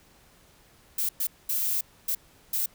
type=noise bursts at uneven times; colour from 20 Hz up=violet; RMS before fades=-27 dBFS; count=5; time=0.98-1.09 / 1.2-1.27 / 1.49-1.81 / 2.08-2.15 / 2.53-2.66 s; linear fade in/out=5 ms; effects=pink hiss -58 dBFS RMS until 2.74 s